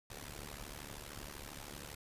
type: noise with amplitude modulation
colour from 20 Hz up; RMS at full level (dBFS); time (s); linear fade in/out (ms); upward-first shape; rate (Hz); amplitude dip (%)
pink; -44; 0.1-1.95; 5; sine; 72.8; 90
effects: resampled to 32000 Hz